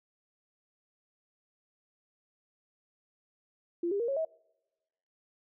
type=tone with pitch steps; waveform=sine; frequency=343.8 / 401.8 / 469.6 / 548.9 / 641.6 Hz; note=F4 / G4 / A#4 / C#5 / E5; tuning=-27 / +43 / +13 / -17 / -47 cents; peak=-28 dBFS; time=3.83-4.25 s; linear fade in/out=5 ms; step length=84 ms; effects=noise-tail reverb RT60 1.0 s tail -26 dB re dry